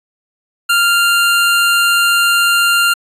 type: tone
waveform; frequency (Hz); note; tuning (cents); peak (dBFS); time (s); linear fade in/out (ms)
25% pulse; 1394; F6; -4; -6; 0.69-2.94; 10
effects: resampled to 32000 Hz